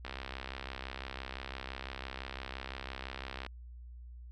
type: click train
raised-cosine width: 0.3 ms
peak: -24 dBFS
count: 226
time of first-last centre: 0.05-3.464 s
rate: 65.9 Hz
effects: added 60 Hz sine -46 dBFS peak until 4.31 s